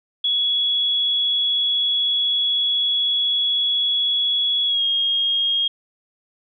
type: tone with pitch glide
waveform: sine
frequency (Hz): 3366 to 3253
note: G#7 to G#7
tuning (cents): +23 to -37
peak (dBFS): -17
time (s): 0.24-5.68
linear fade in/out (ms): 5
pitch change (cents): -60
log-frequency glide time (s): 4.66-4.83
effects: none